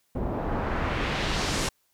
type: noise with low-pass filter sweep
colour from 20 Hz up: pink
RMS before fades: -28 dBFS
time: 0.15-1.69 s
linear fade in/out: 5 ms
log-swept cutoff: 520 to 8700 Hz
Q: 1.1
effects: white hiss -70 dBFS RMS until 1.93 s